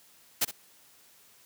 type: noise with echo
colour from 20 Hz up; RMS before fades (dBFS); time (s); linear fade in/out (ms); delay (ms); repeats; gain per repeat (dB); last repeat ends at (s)
white; -25; 0.41-0.45; 10; 64; 1; -13; 0.514
effects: white hiss -59 dBFS RMS until 1.45 s + high-pass 80 Hz 12 dB/octave